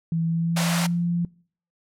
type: tone with pitch glide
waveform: sine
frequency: 164.81 to 172.41 Hz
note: E3 to F3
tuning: 0 to -22 cents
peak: -21 dBFS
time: 0.12-1.25 s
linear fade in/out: 2 ms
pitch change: +78 cents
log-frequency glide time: 0.26-0.91 s
type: high-pass noise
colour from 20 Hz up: pink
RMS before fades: -27 dBFS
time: 0.56-0.87 s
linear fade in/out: 10 ms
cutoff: 530 Hz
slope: 96 dB/octave
effects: noise-tail reverb RT60 0.5 s tail -24 dB re dry + low-pass 11000 Hz 12 dB/octave